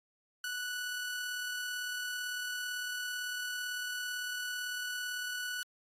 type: tone with amplitude modulation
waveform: sawtooth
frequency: 1479 Hz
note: F#6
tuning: 1 cent flat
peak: -31 dBFS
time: 0.44-5.63 s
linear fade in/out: 2 ms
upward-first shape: sine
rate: 37.9 Hz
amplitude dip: 25%
effects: AAC 48 kbps